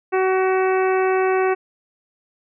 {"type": "harmonic tone", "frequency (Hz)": 376.5, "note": "F#4", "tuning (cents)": 30, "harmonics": [1, 2, 3, 4, 5, 6, 7], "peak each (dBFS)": [-17, -23, -27, -29, -31, -33, -34], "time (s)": [0.12, 1.55], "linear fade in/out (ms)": 20, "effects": []}